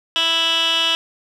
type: tone with band-pass filter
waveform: 15% pulse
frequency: 329.6 Hz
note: E4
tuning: in tune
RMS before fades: -18 dBFS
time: 0.16-0.95 s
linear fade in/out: 0 ms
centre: 3000 Hz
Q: 4.1
effects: none